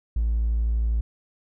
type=tone; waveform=triangle; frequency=56.2 Hz; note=A1; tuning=37 cents sharp; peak=-17 dBFS; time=0.16-1.01 s; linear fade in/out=5 ms; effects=tanh soft clip ceiling -16 dBFS